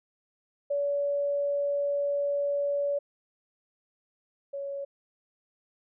sine tone pair in turn, 570 / 558.9 Hz, C#5 / C#5, +48 / +14 cents, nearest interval unison, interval 34 cents, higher first, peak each -25 / -32 dBFS, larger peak first, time 0.7-2.99 / 4.53-4.85 s, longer first, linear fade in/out 10 ms, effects none

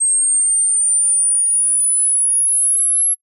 sine exponential sweep, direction up, 8372 to 11175 Hz, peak -12 dBFS, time 0-3.15 s, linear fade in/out 20 ms, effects noise-tail reverb RT60 0.1 s tail -25 dB re dry

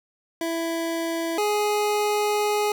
25% pulse tone pair in turn, 331.4 / 417.5 Hz, E4 / G#4, +9 / +9 cents, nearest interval major third, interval 400 cents, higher second, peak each -21 / -17 dBFS, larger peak second, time 0.41-1.38 / 1.38-2.72 s, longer second, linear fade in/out 2 ms, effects none

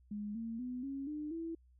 sine tone with pitch steps, 207.7 / 227.8 / 249.9 / 274.1 / 300.6 / 329.7 Hz, G#3 / A#3 / B3 / C#4 / D4 / E4, 0 / -40 / +21 / -19 / +40 / 0 cents, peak -38 dBFS, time 0.11-1.55 s, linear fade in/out 5 ms, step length 240 ms, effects added 62 Hz sine -62 dBFS peak until 1.79 s

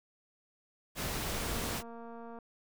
pink noise, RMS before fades -36 dBFS, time 0.95-1.83 s, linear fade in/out 50 ms
click train, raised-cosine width 1 ms, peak -35 dBFS, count 244, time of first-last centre 1.34-2.387 s, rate 232 Hz
effects none

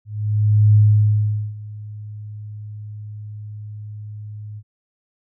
sine tone with ADSR envelope, 105.5 Hz, G#2, 28 cents sharp, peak -8 dBFS, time 0.05-4.63 s, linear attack 700 ms, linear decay 790 ms, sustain -22 dB, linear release 53 ms, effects none

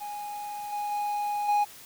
triangle tone with level steps, 827 Hz, G#5, 8 cents flat, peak -32 / -27 / -25 / -19 dBFS, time 0-1.65 s, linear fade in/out 20 ms, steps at 0.72 / 0.91 / 1.48 s, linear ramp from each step 10 ms, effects white hiss -48 dBFS RMS until 1.85 s

